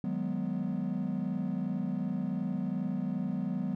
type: chord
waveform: triangle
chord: G# minor seventh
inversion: second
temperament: equal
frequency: 155.56 / 185 / 207.7 / 246.9 Hz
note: D#3 / F#3 / G#3 / B3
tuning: 0 / 0 / 0 / 0 cents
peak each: -37 / -31 / -34 / -33 dBFS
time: 0.04-3.75 s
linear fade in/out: 2 ms
effects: tanh soft clip ceiling -22 dBFS